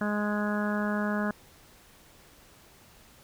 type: harmonic tone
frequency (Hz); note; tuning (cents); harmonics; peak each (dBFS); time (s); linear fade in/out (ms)
208.3; G#3; +5; 1 / 2 / 3 / 4 / 5 / 6 / 7 / 8; -28 / -38 / -35 / -41 / -39 / -40 / -37 / -38; 0.01-1.31; 2
effects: pink hiss -56 dBFS RMS until 3.23 s